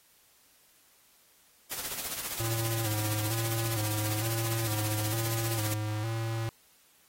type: noise with tremolo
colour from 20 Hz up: white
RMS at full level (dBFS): -34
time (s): 1.71-5.74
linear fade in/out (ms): 5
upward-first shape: sine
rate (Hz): 15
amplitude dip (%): 55
type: tone with vibrato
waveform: square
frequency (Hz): 110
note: A2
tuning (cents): 0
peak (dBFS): -31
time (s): 2.4-6.49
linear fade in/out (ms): 0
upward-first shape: square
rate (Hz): 1.1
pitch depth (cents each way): 51
effects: white hiss -63 dBFS RMS until 7.08 s + AAC 48 kbps